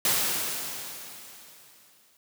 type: noise with exponential decay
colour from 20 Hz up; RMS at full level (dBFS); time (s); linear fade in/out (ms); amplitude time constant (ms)
white; -23; 0.05-2.17; 2; 460
effects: high-pass 100 Hz 12 dB/octave

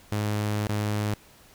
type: tone with dropouts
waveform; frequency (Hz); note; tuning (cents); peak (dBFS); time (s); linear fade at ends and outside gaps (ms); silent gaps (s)
sawtooth; 104.9; G#2; +18; -21; 0.12-1.14; 0; 0.669-0.694
effects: pink hiss -54 dBFS RMS until 1.54 s

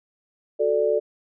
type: chord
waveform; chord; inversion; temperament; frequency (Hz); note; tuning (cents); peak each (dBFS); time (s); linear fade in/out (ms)
sine; D major; first; equal; 370 / 440 / 587.3; F#4 / A4 / D5; 0 / 0 / 0; -27 / -21 / -22; 0.59-1; 20
effects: none

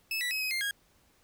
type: tone with pitch steps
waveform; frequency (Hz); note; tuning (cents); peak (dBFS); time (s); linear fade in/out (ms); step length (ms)
30% pulse; 2608 / 1957 / 2557 / 2528 / 2110 / 1637; E7 / B6 / D#7 / D#7 / C7 / G#6; -19 / -16 / +47 / +27 / +14 / -25; -27; 0.11-0.71; 2; 100
effects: pink hiss -66 dBFS RMS until 1.23 s

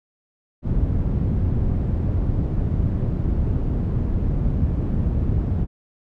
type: low-pass noise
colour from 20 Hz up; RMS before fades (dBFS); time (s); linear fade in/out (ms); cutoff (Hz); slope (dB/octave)
white; -21; 0.62-5.67; 50; 120; 12
effects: none

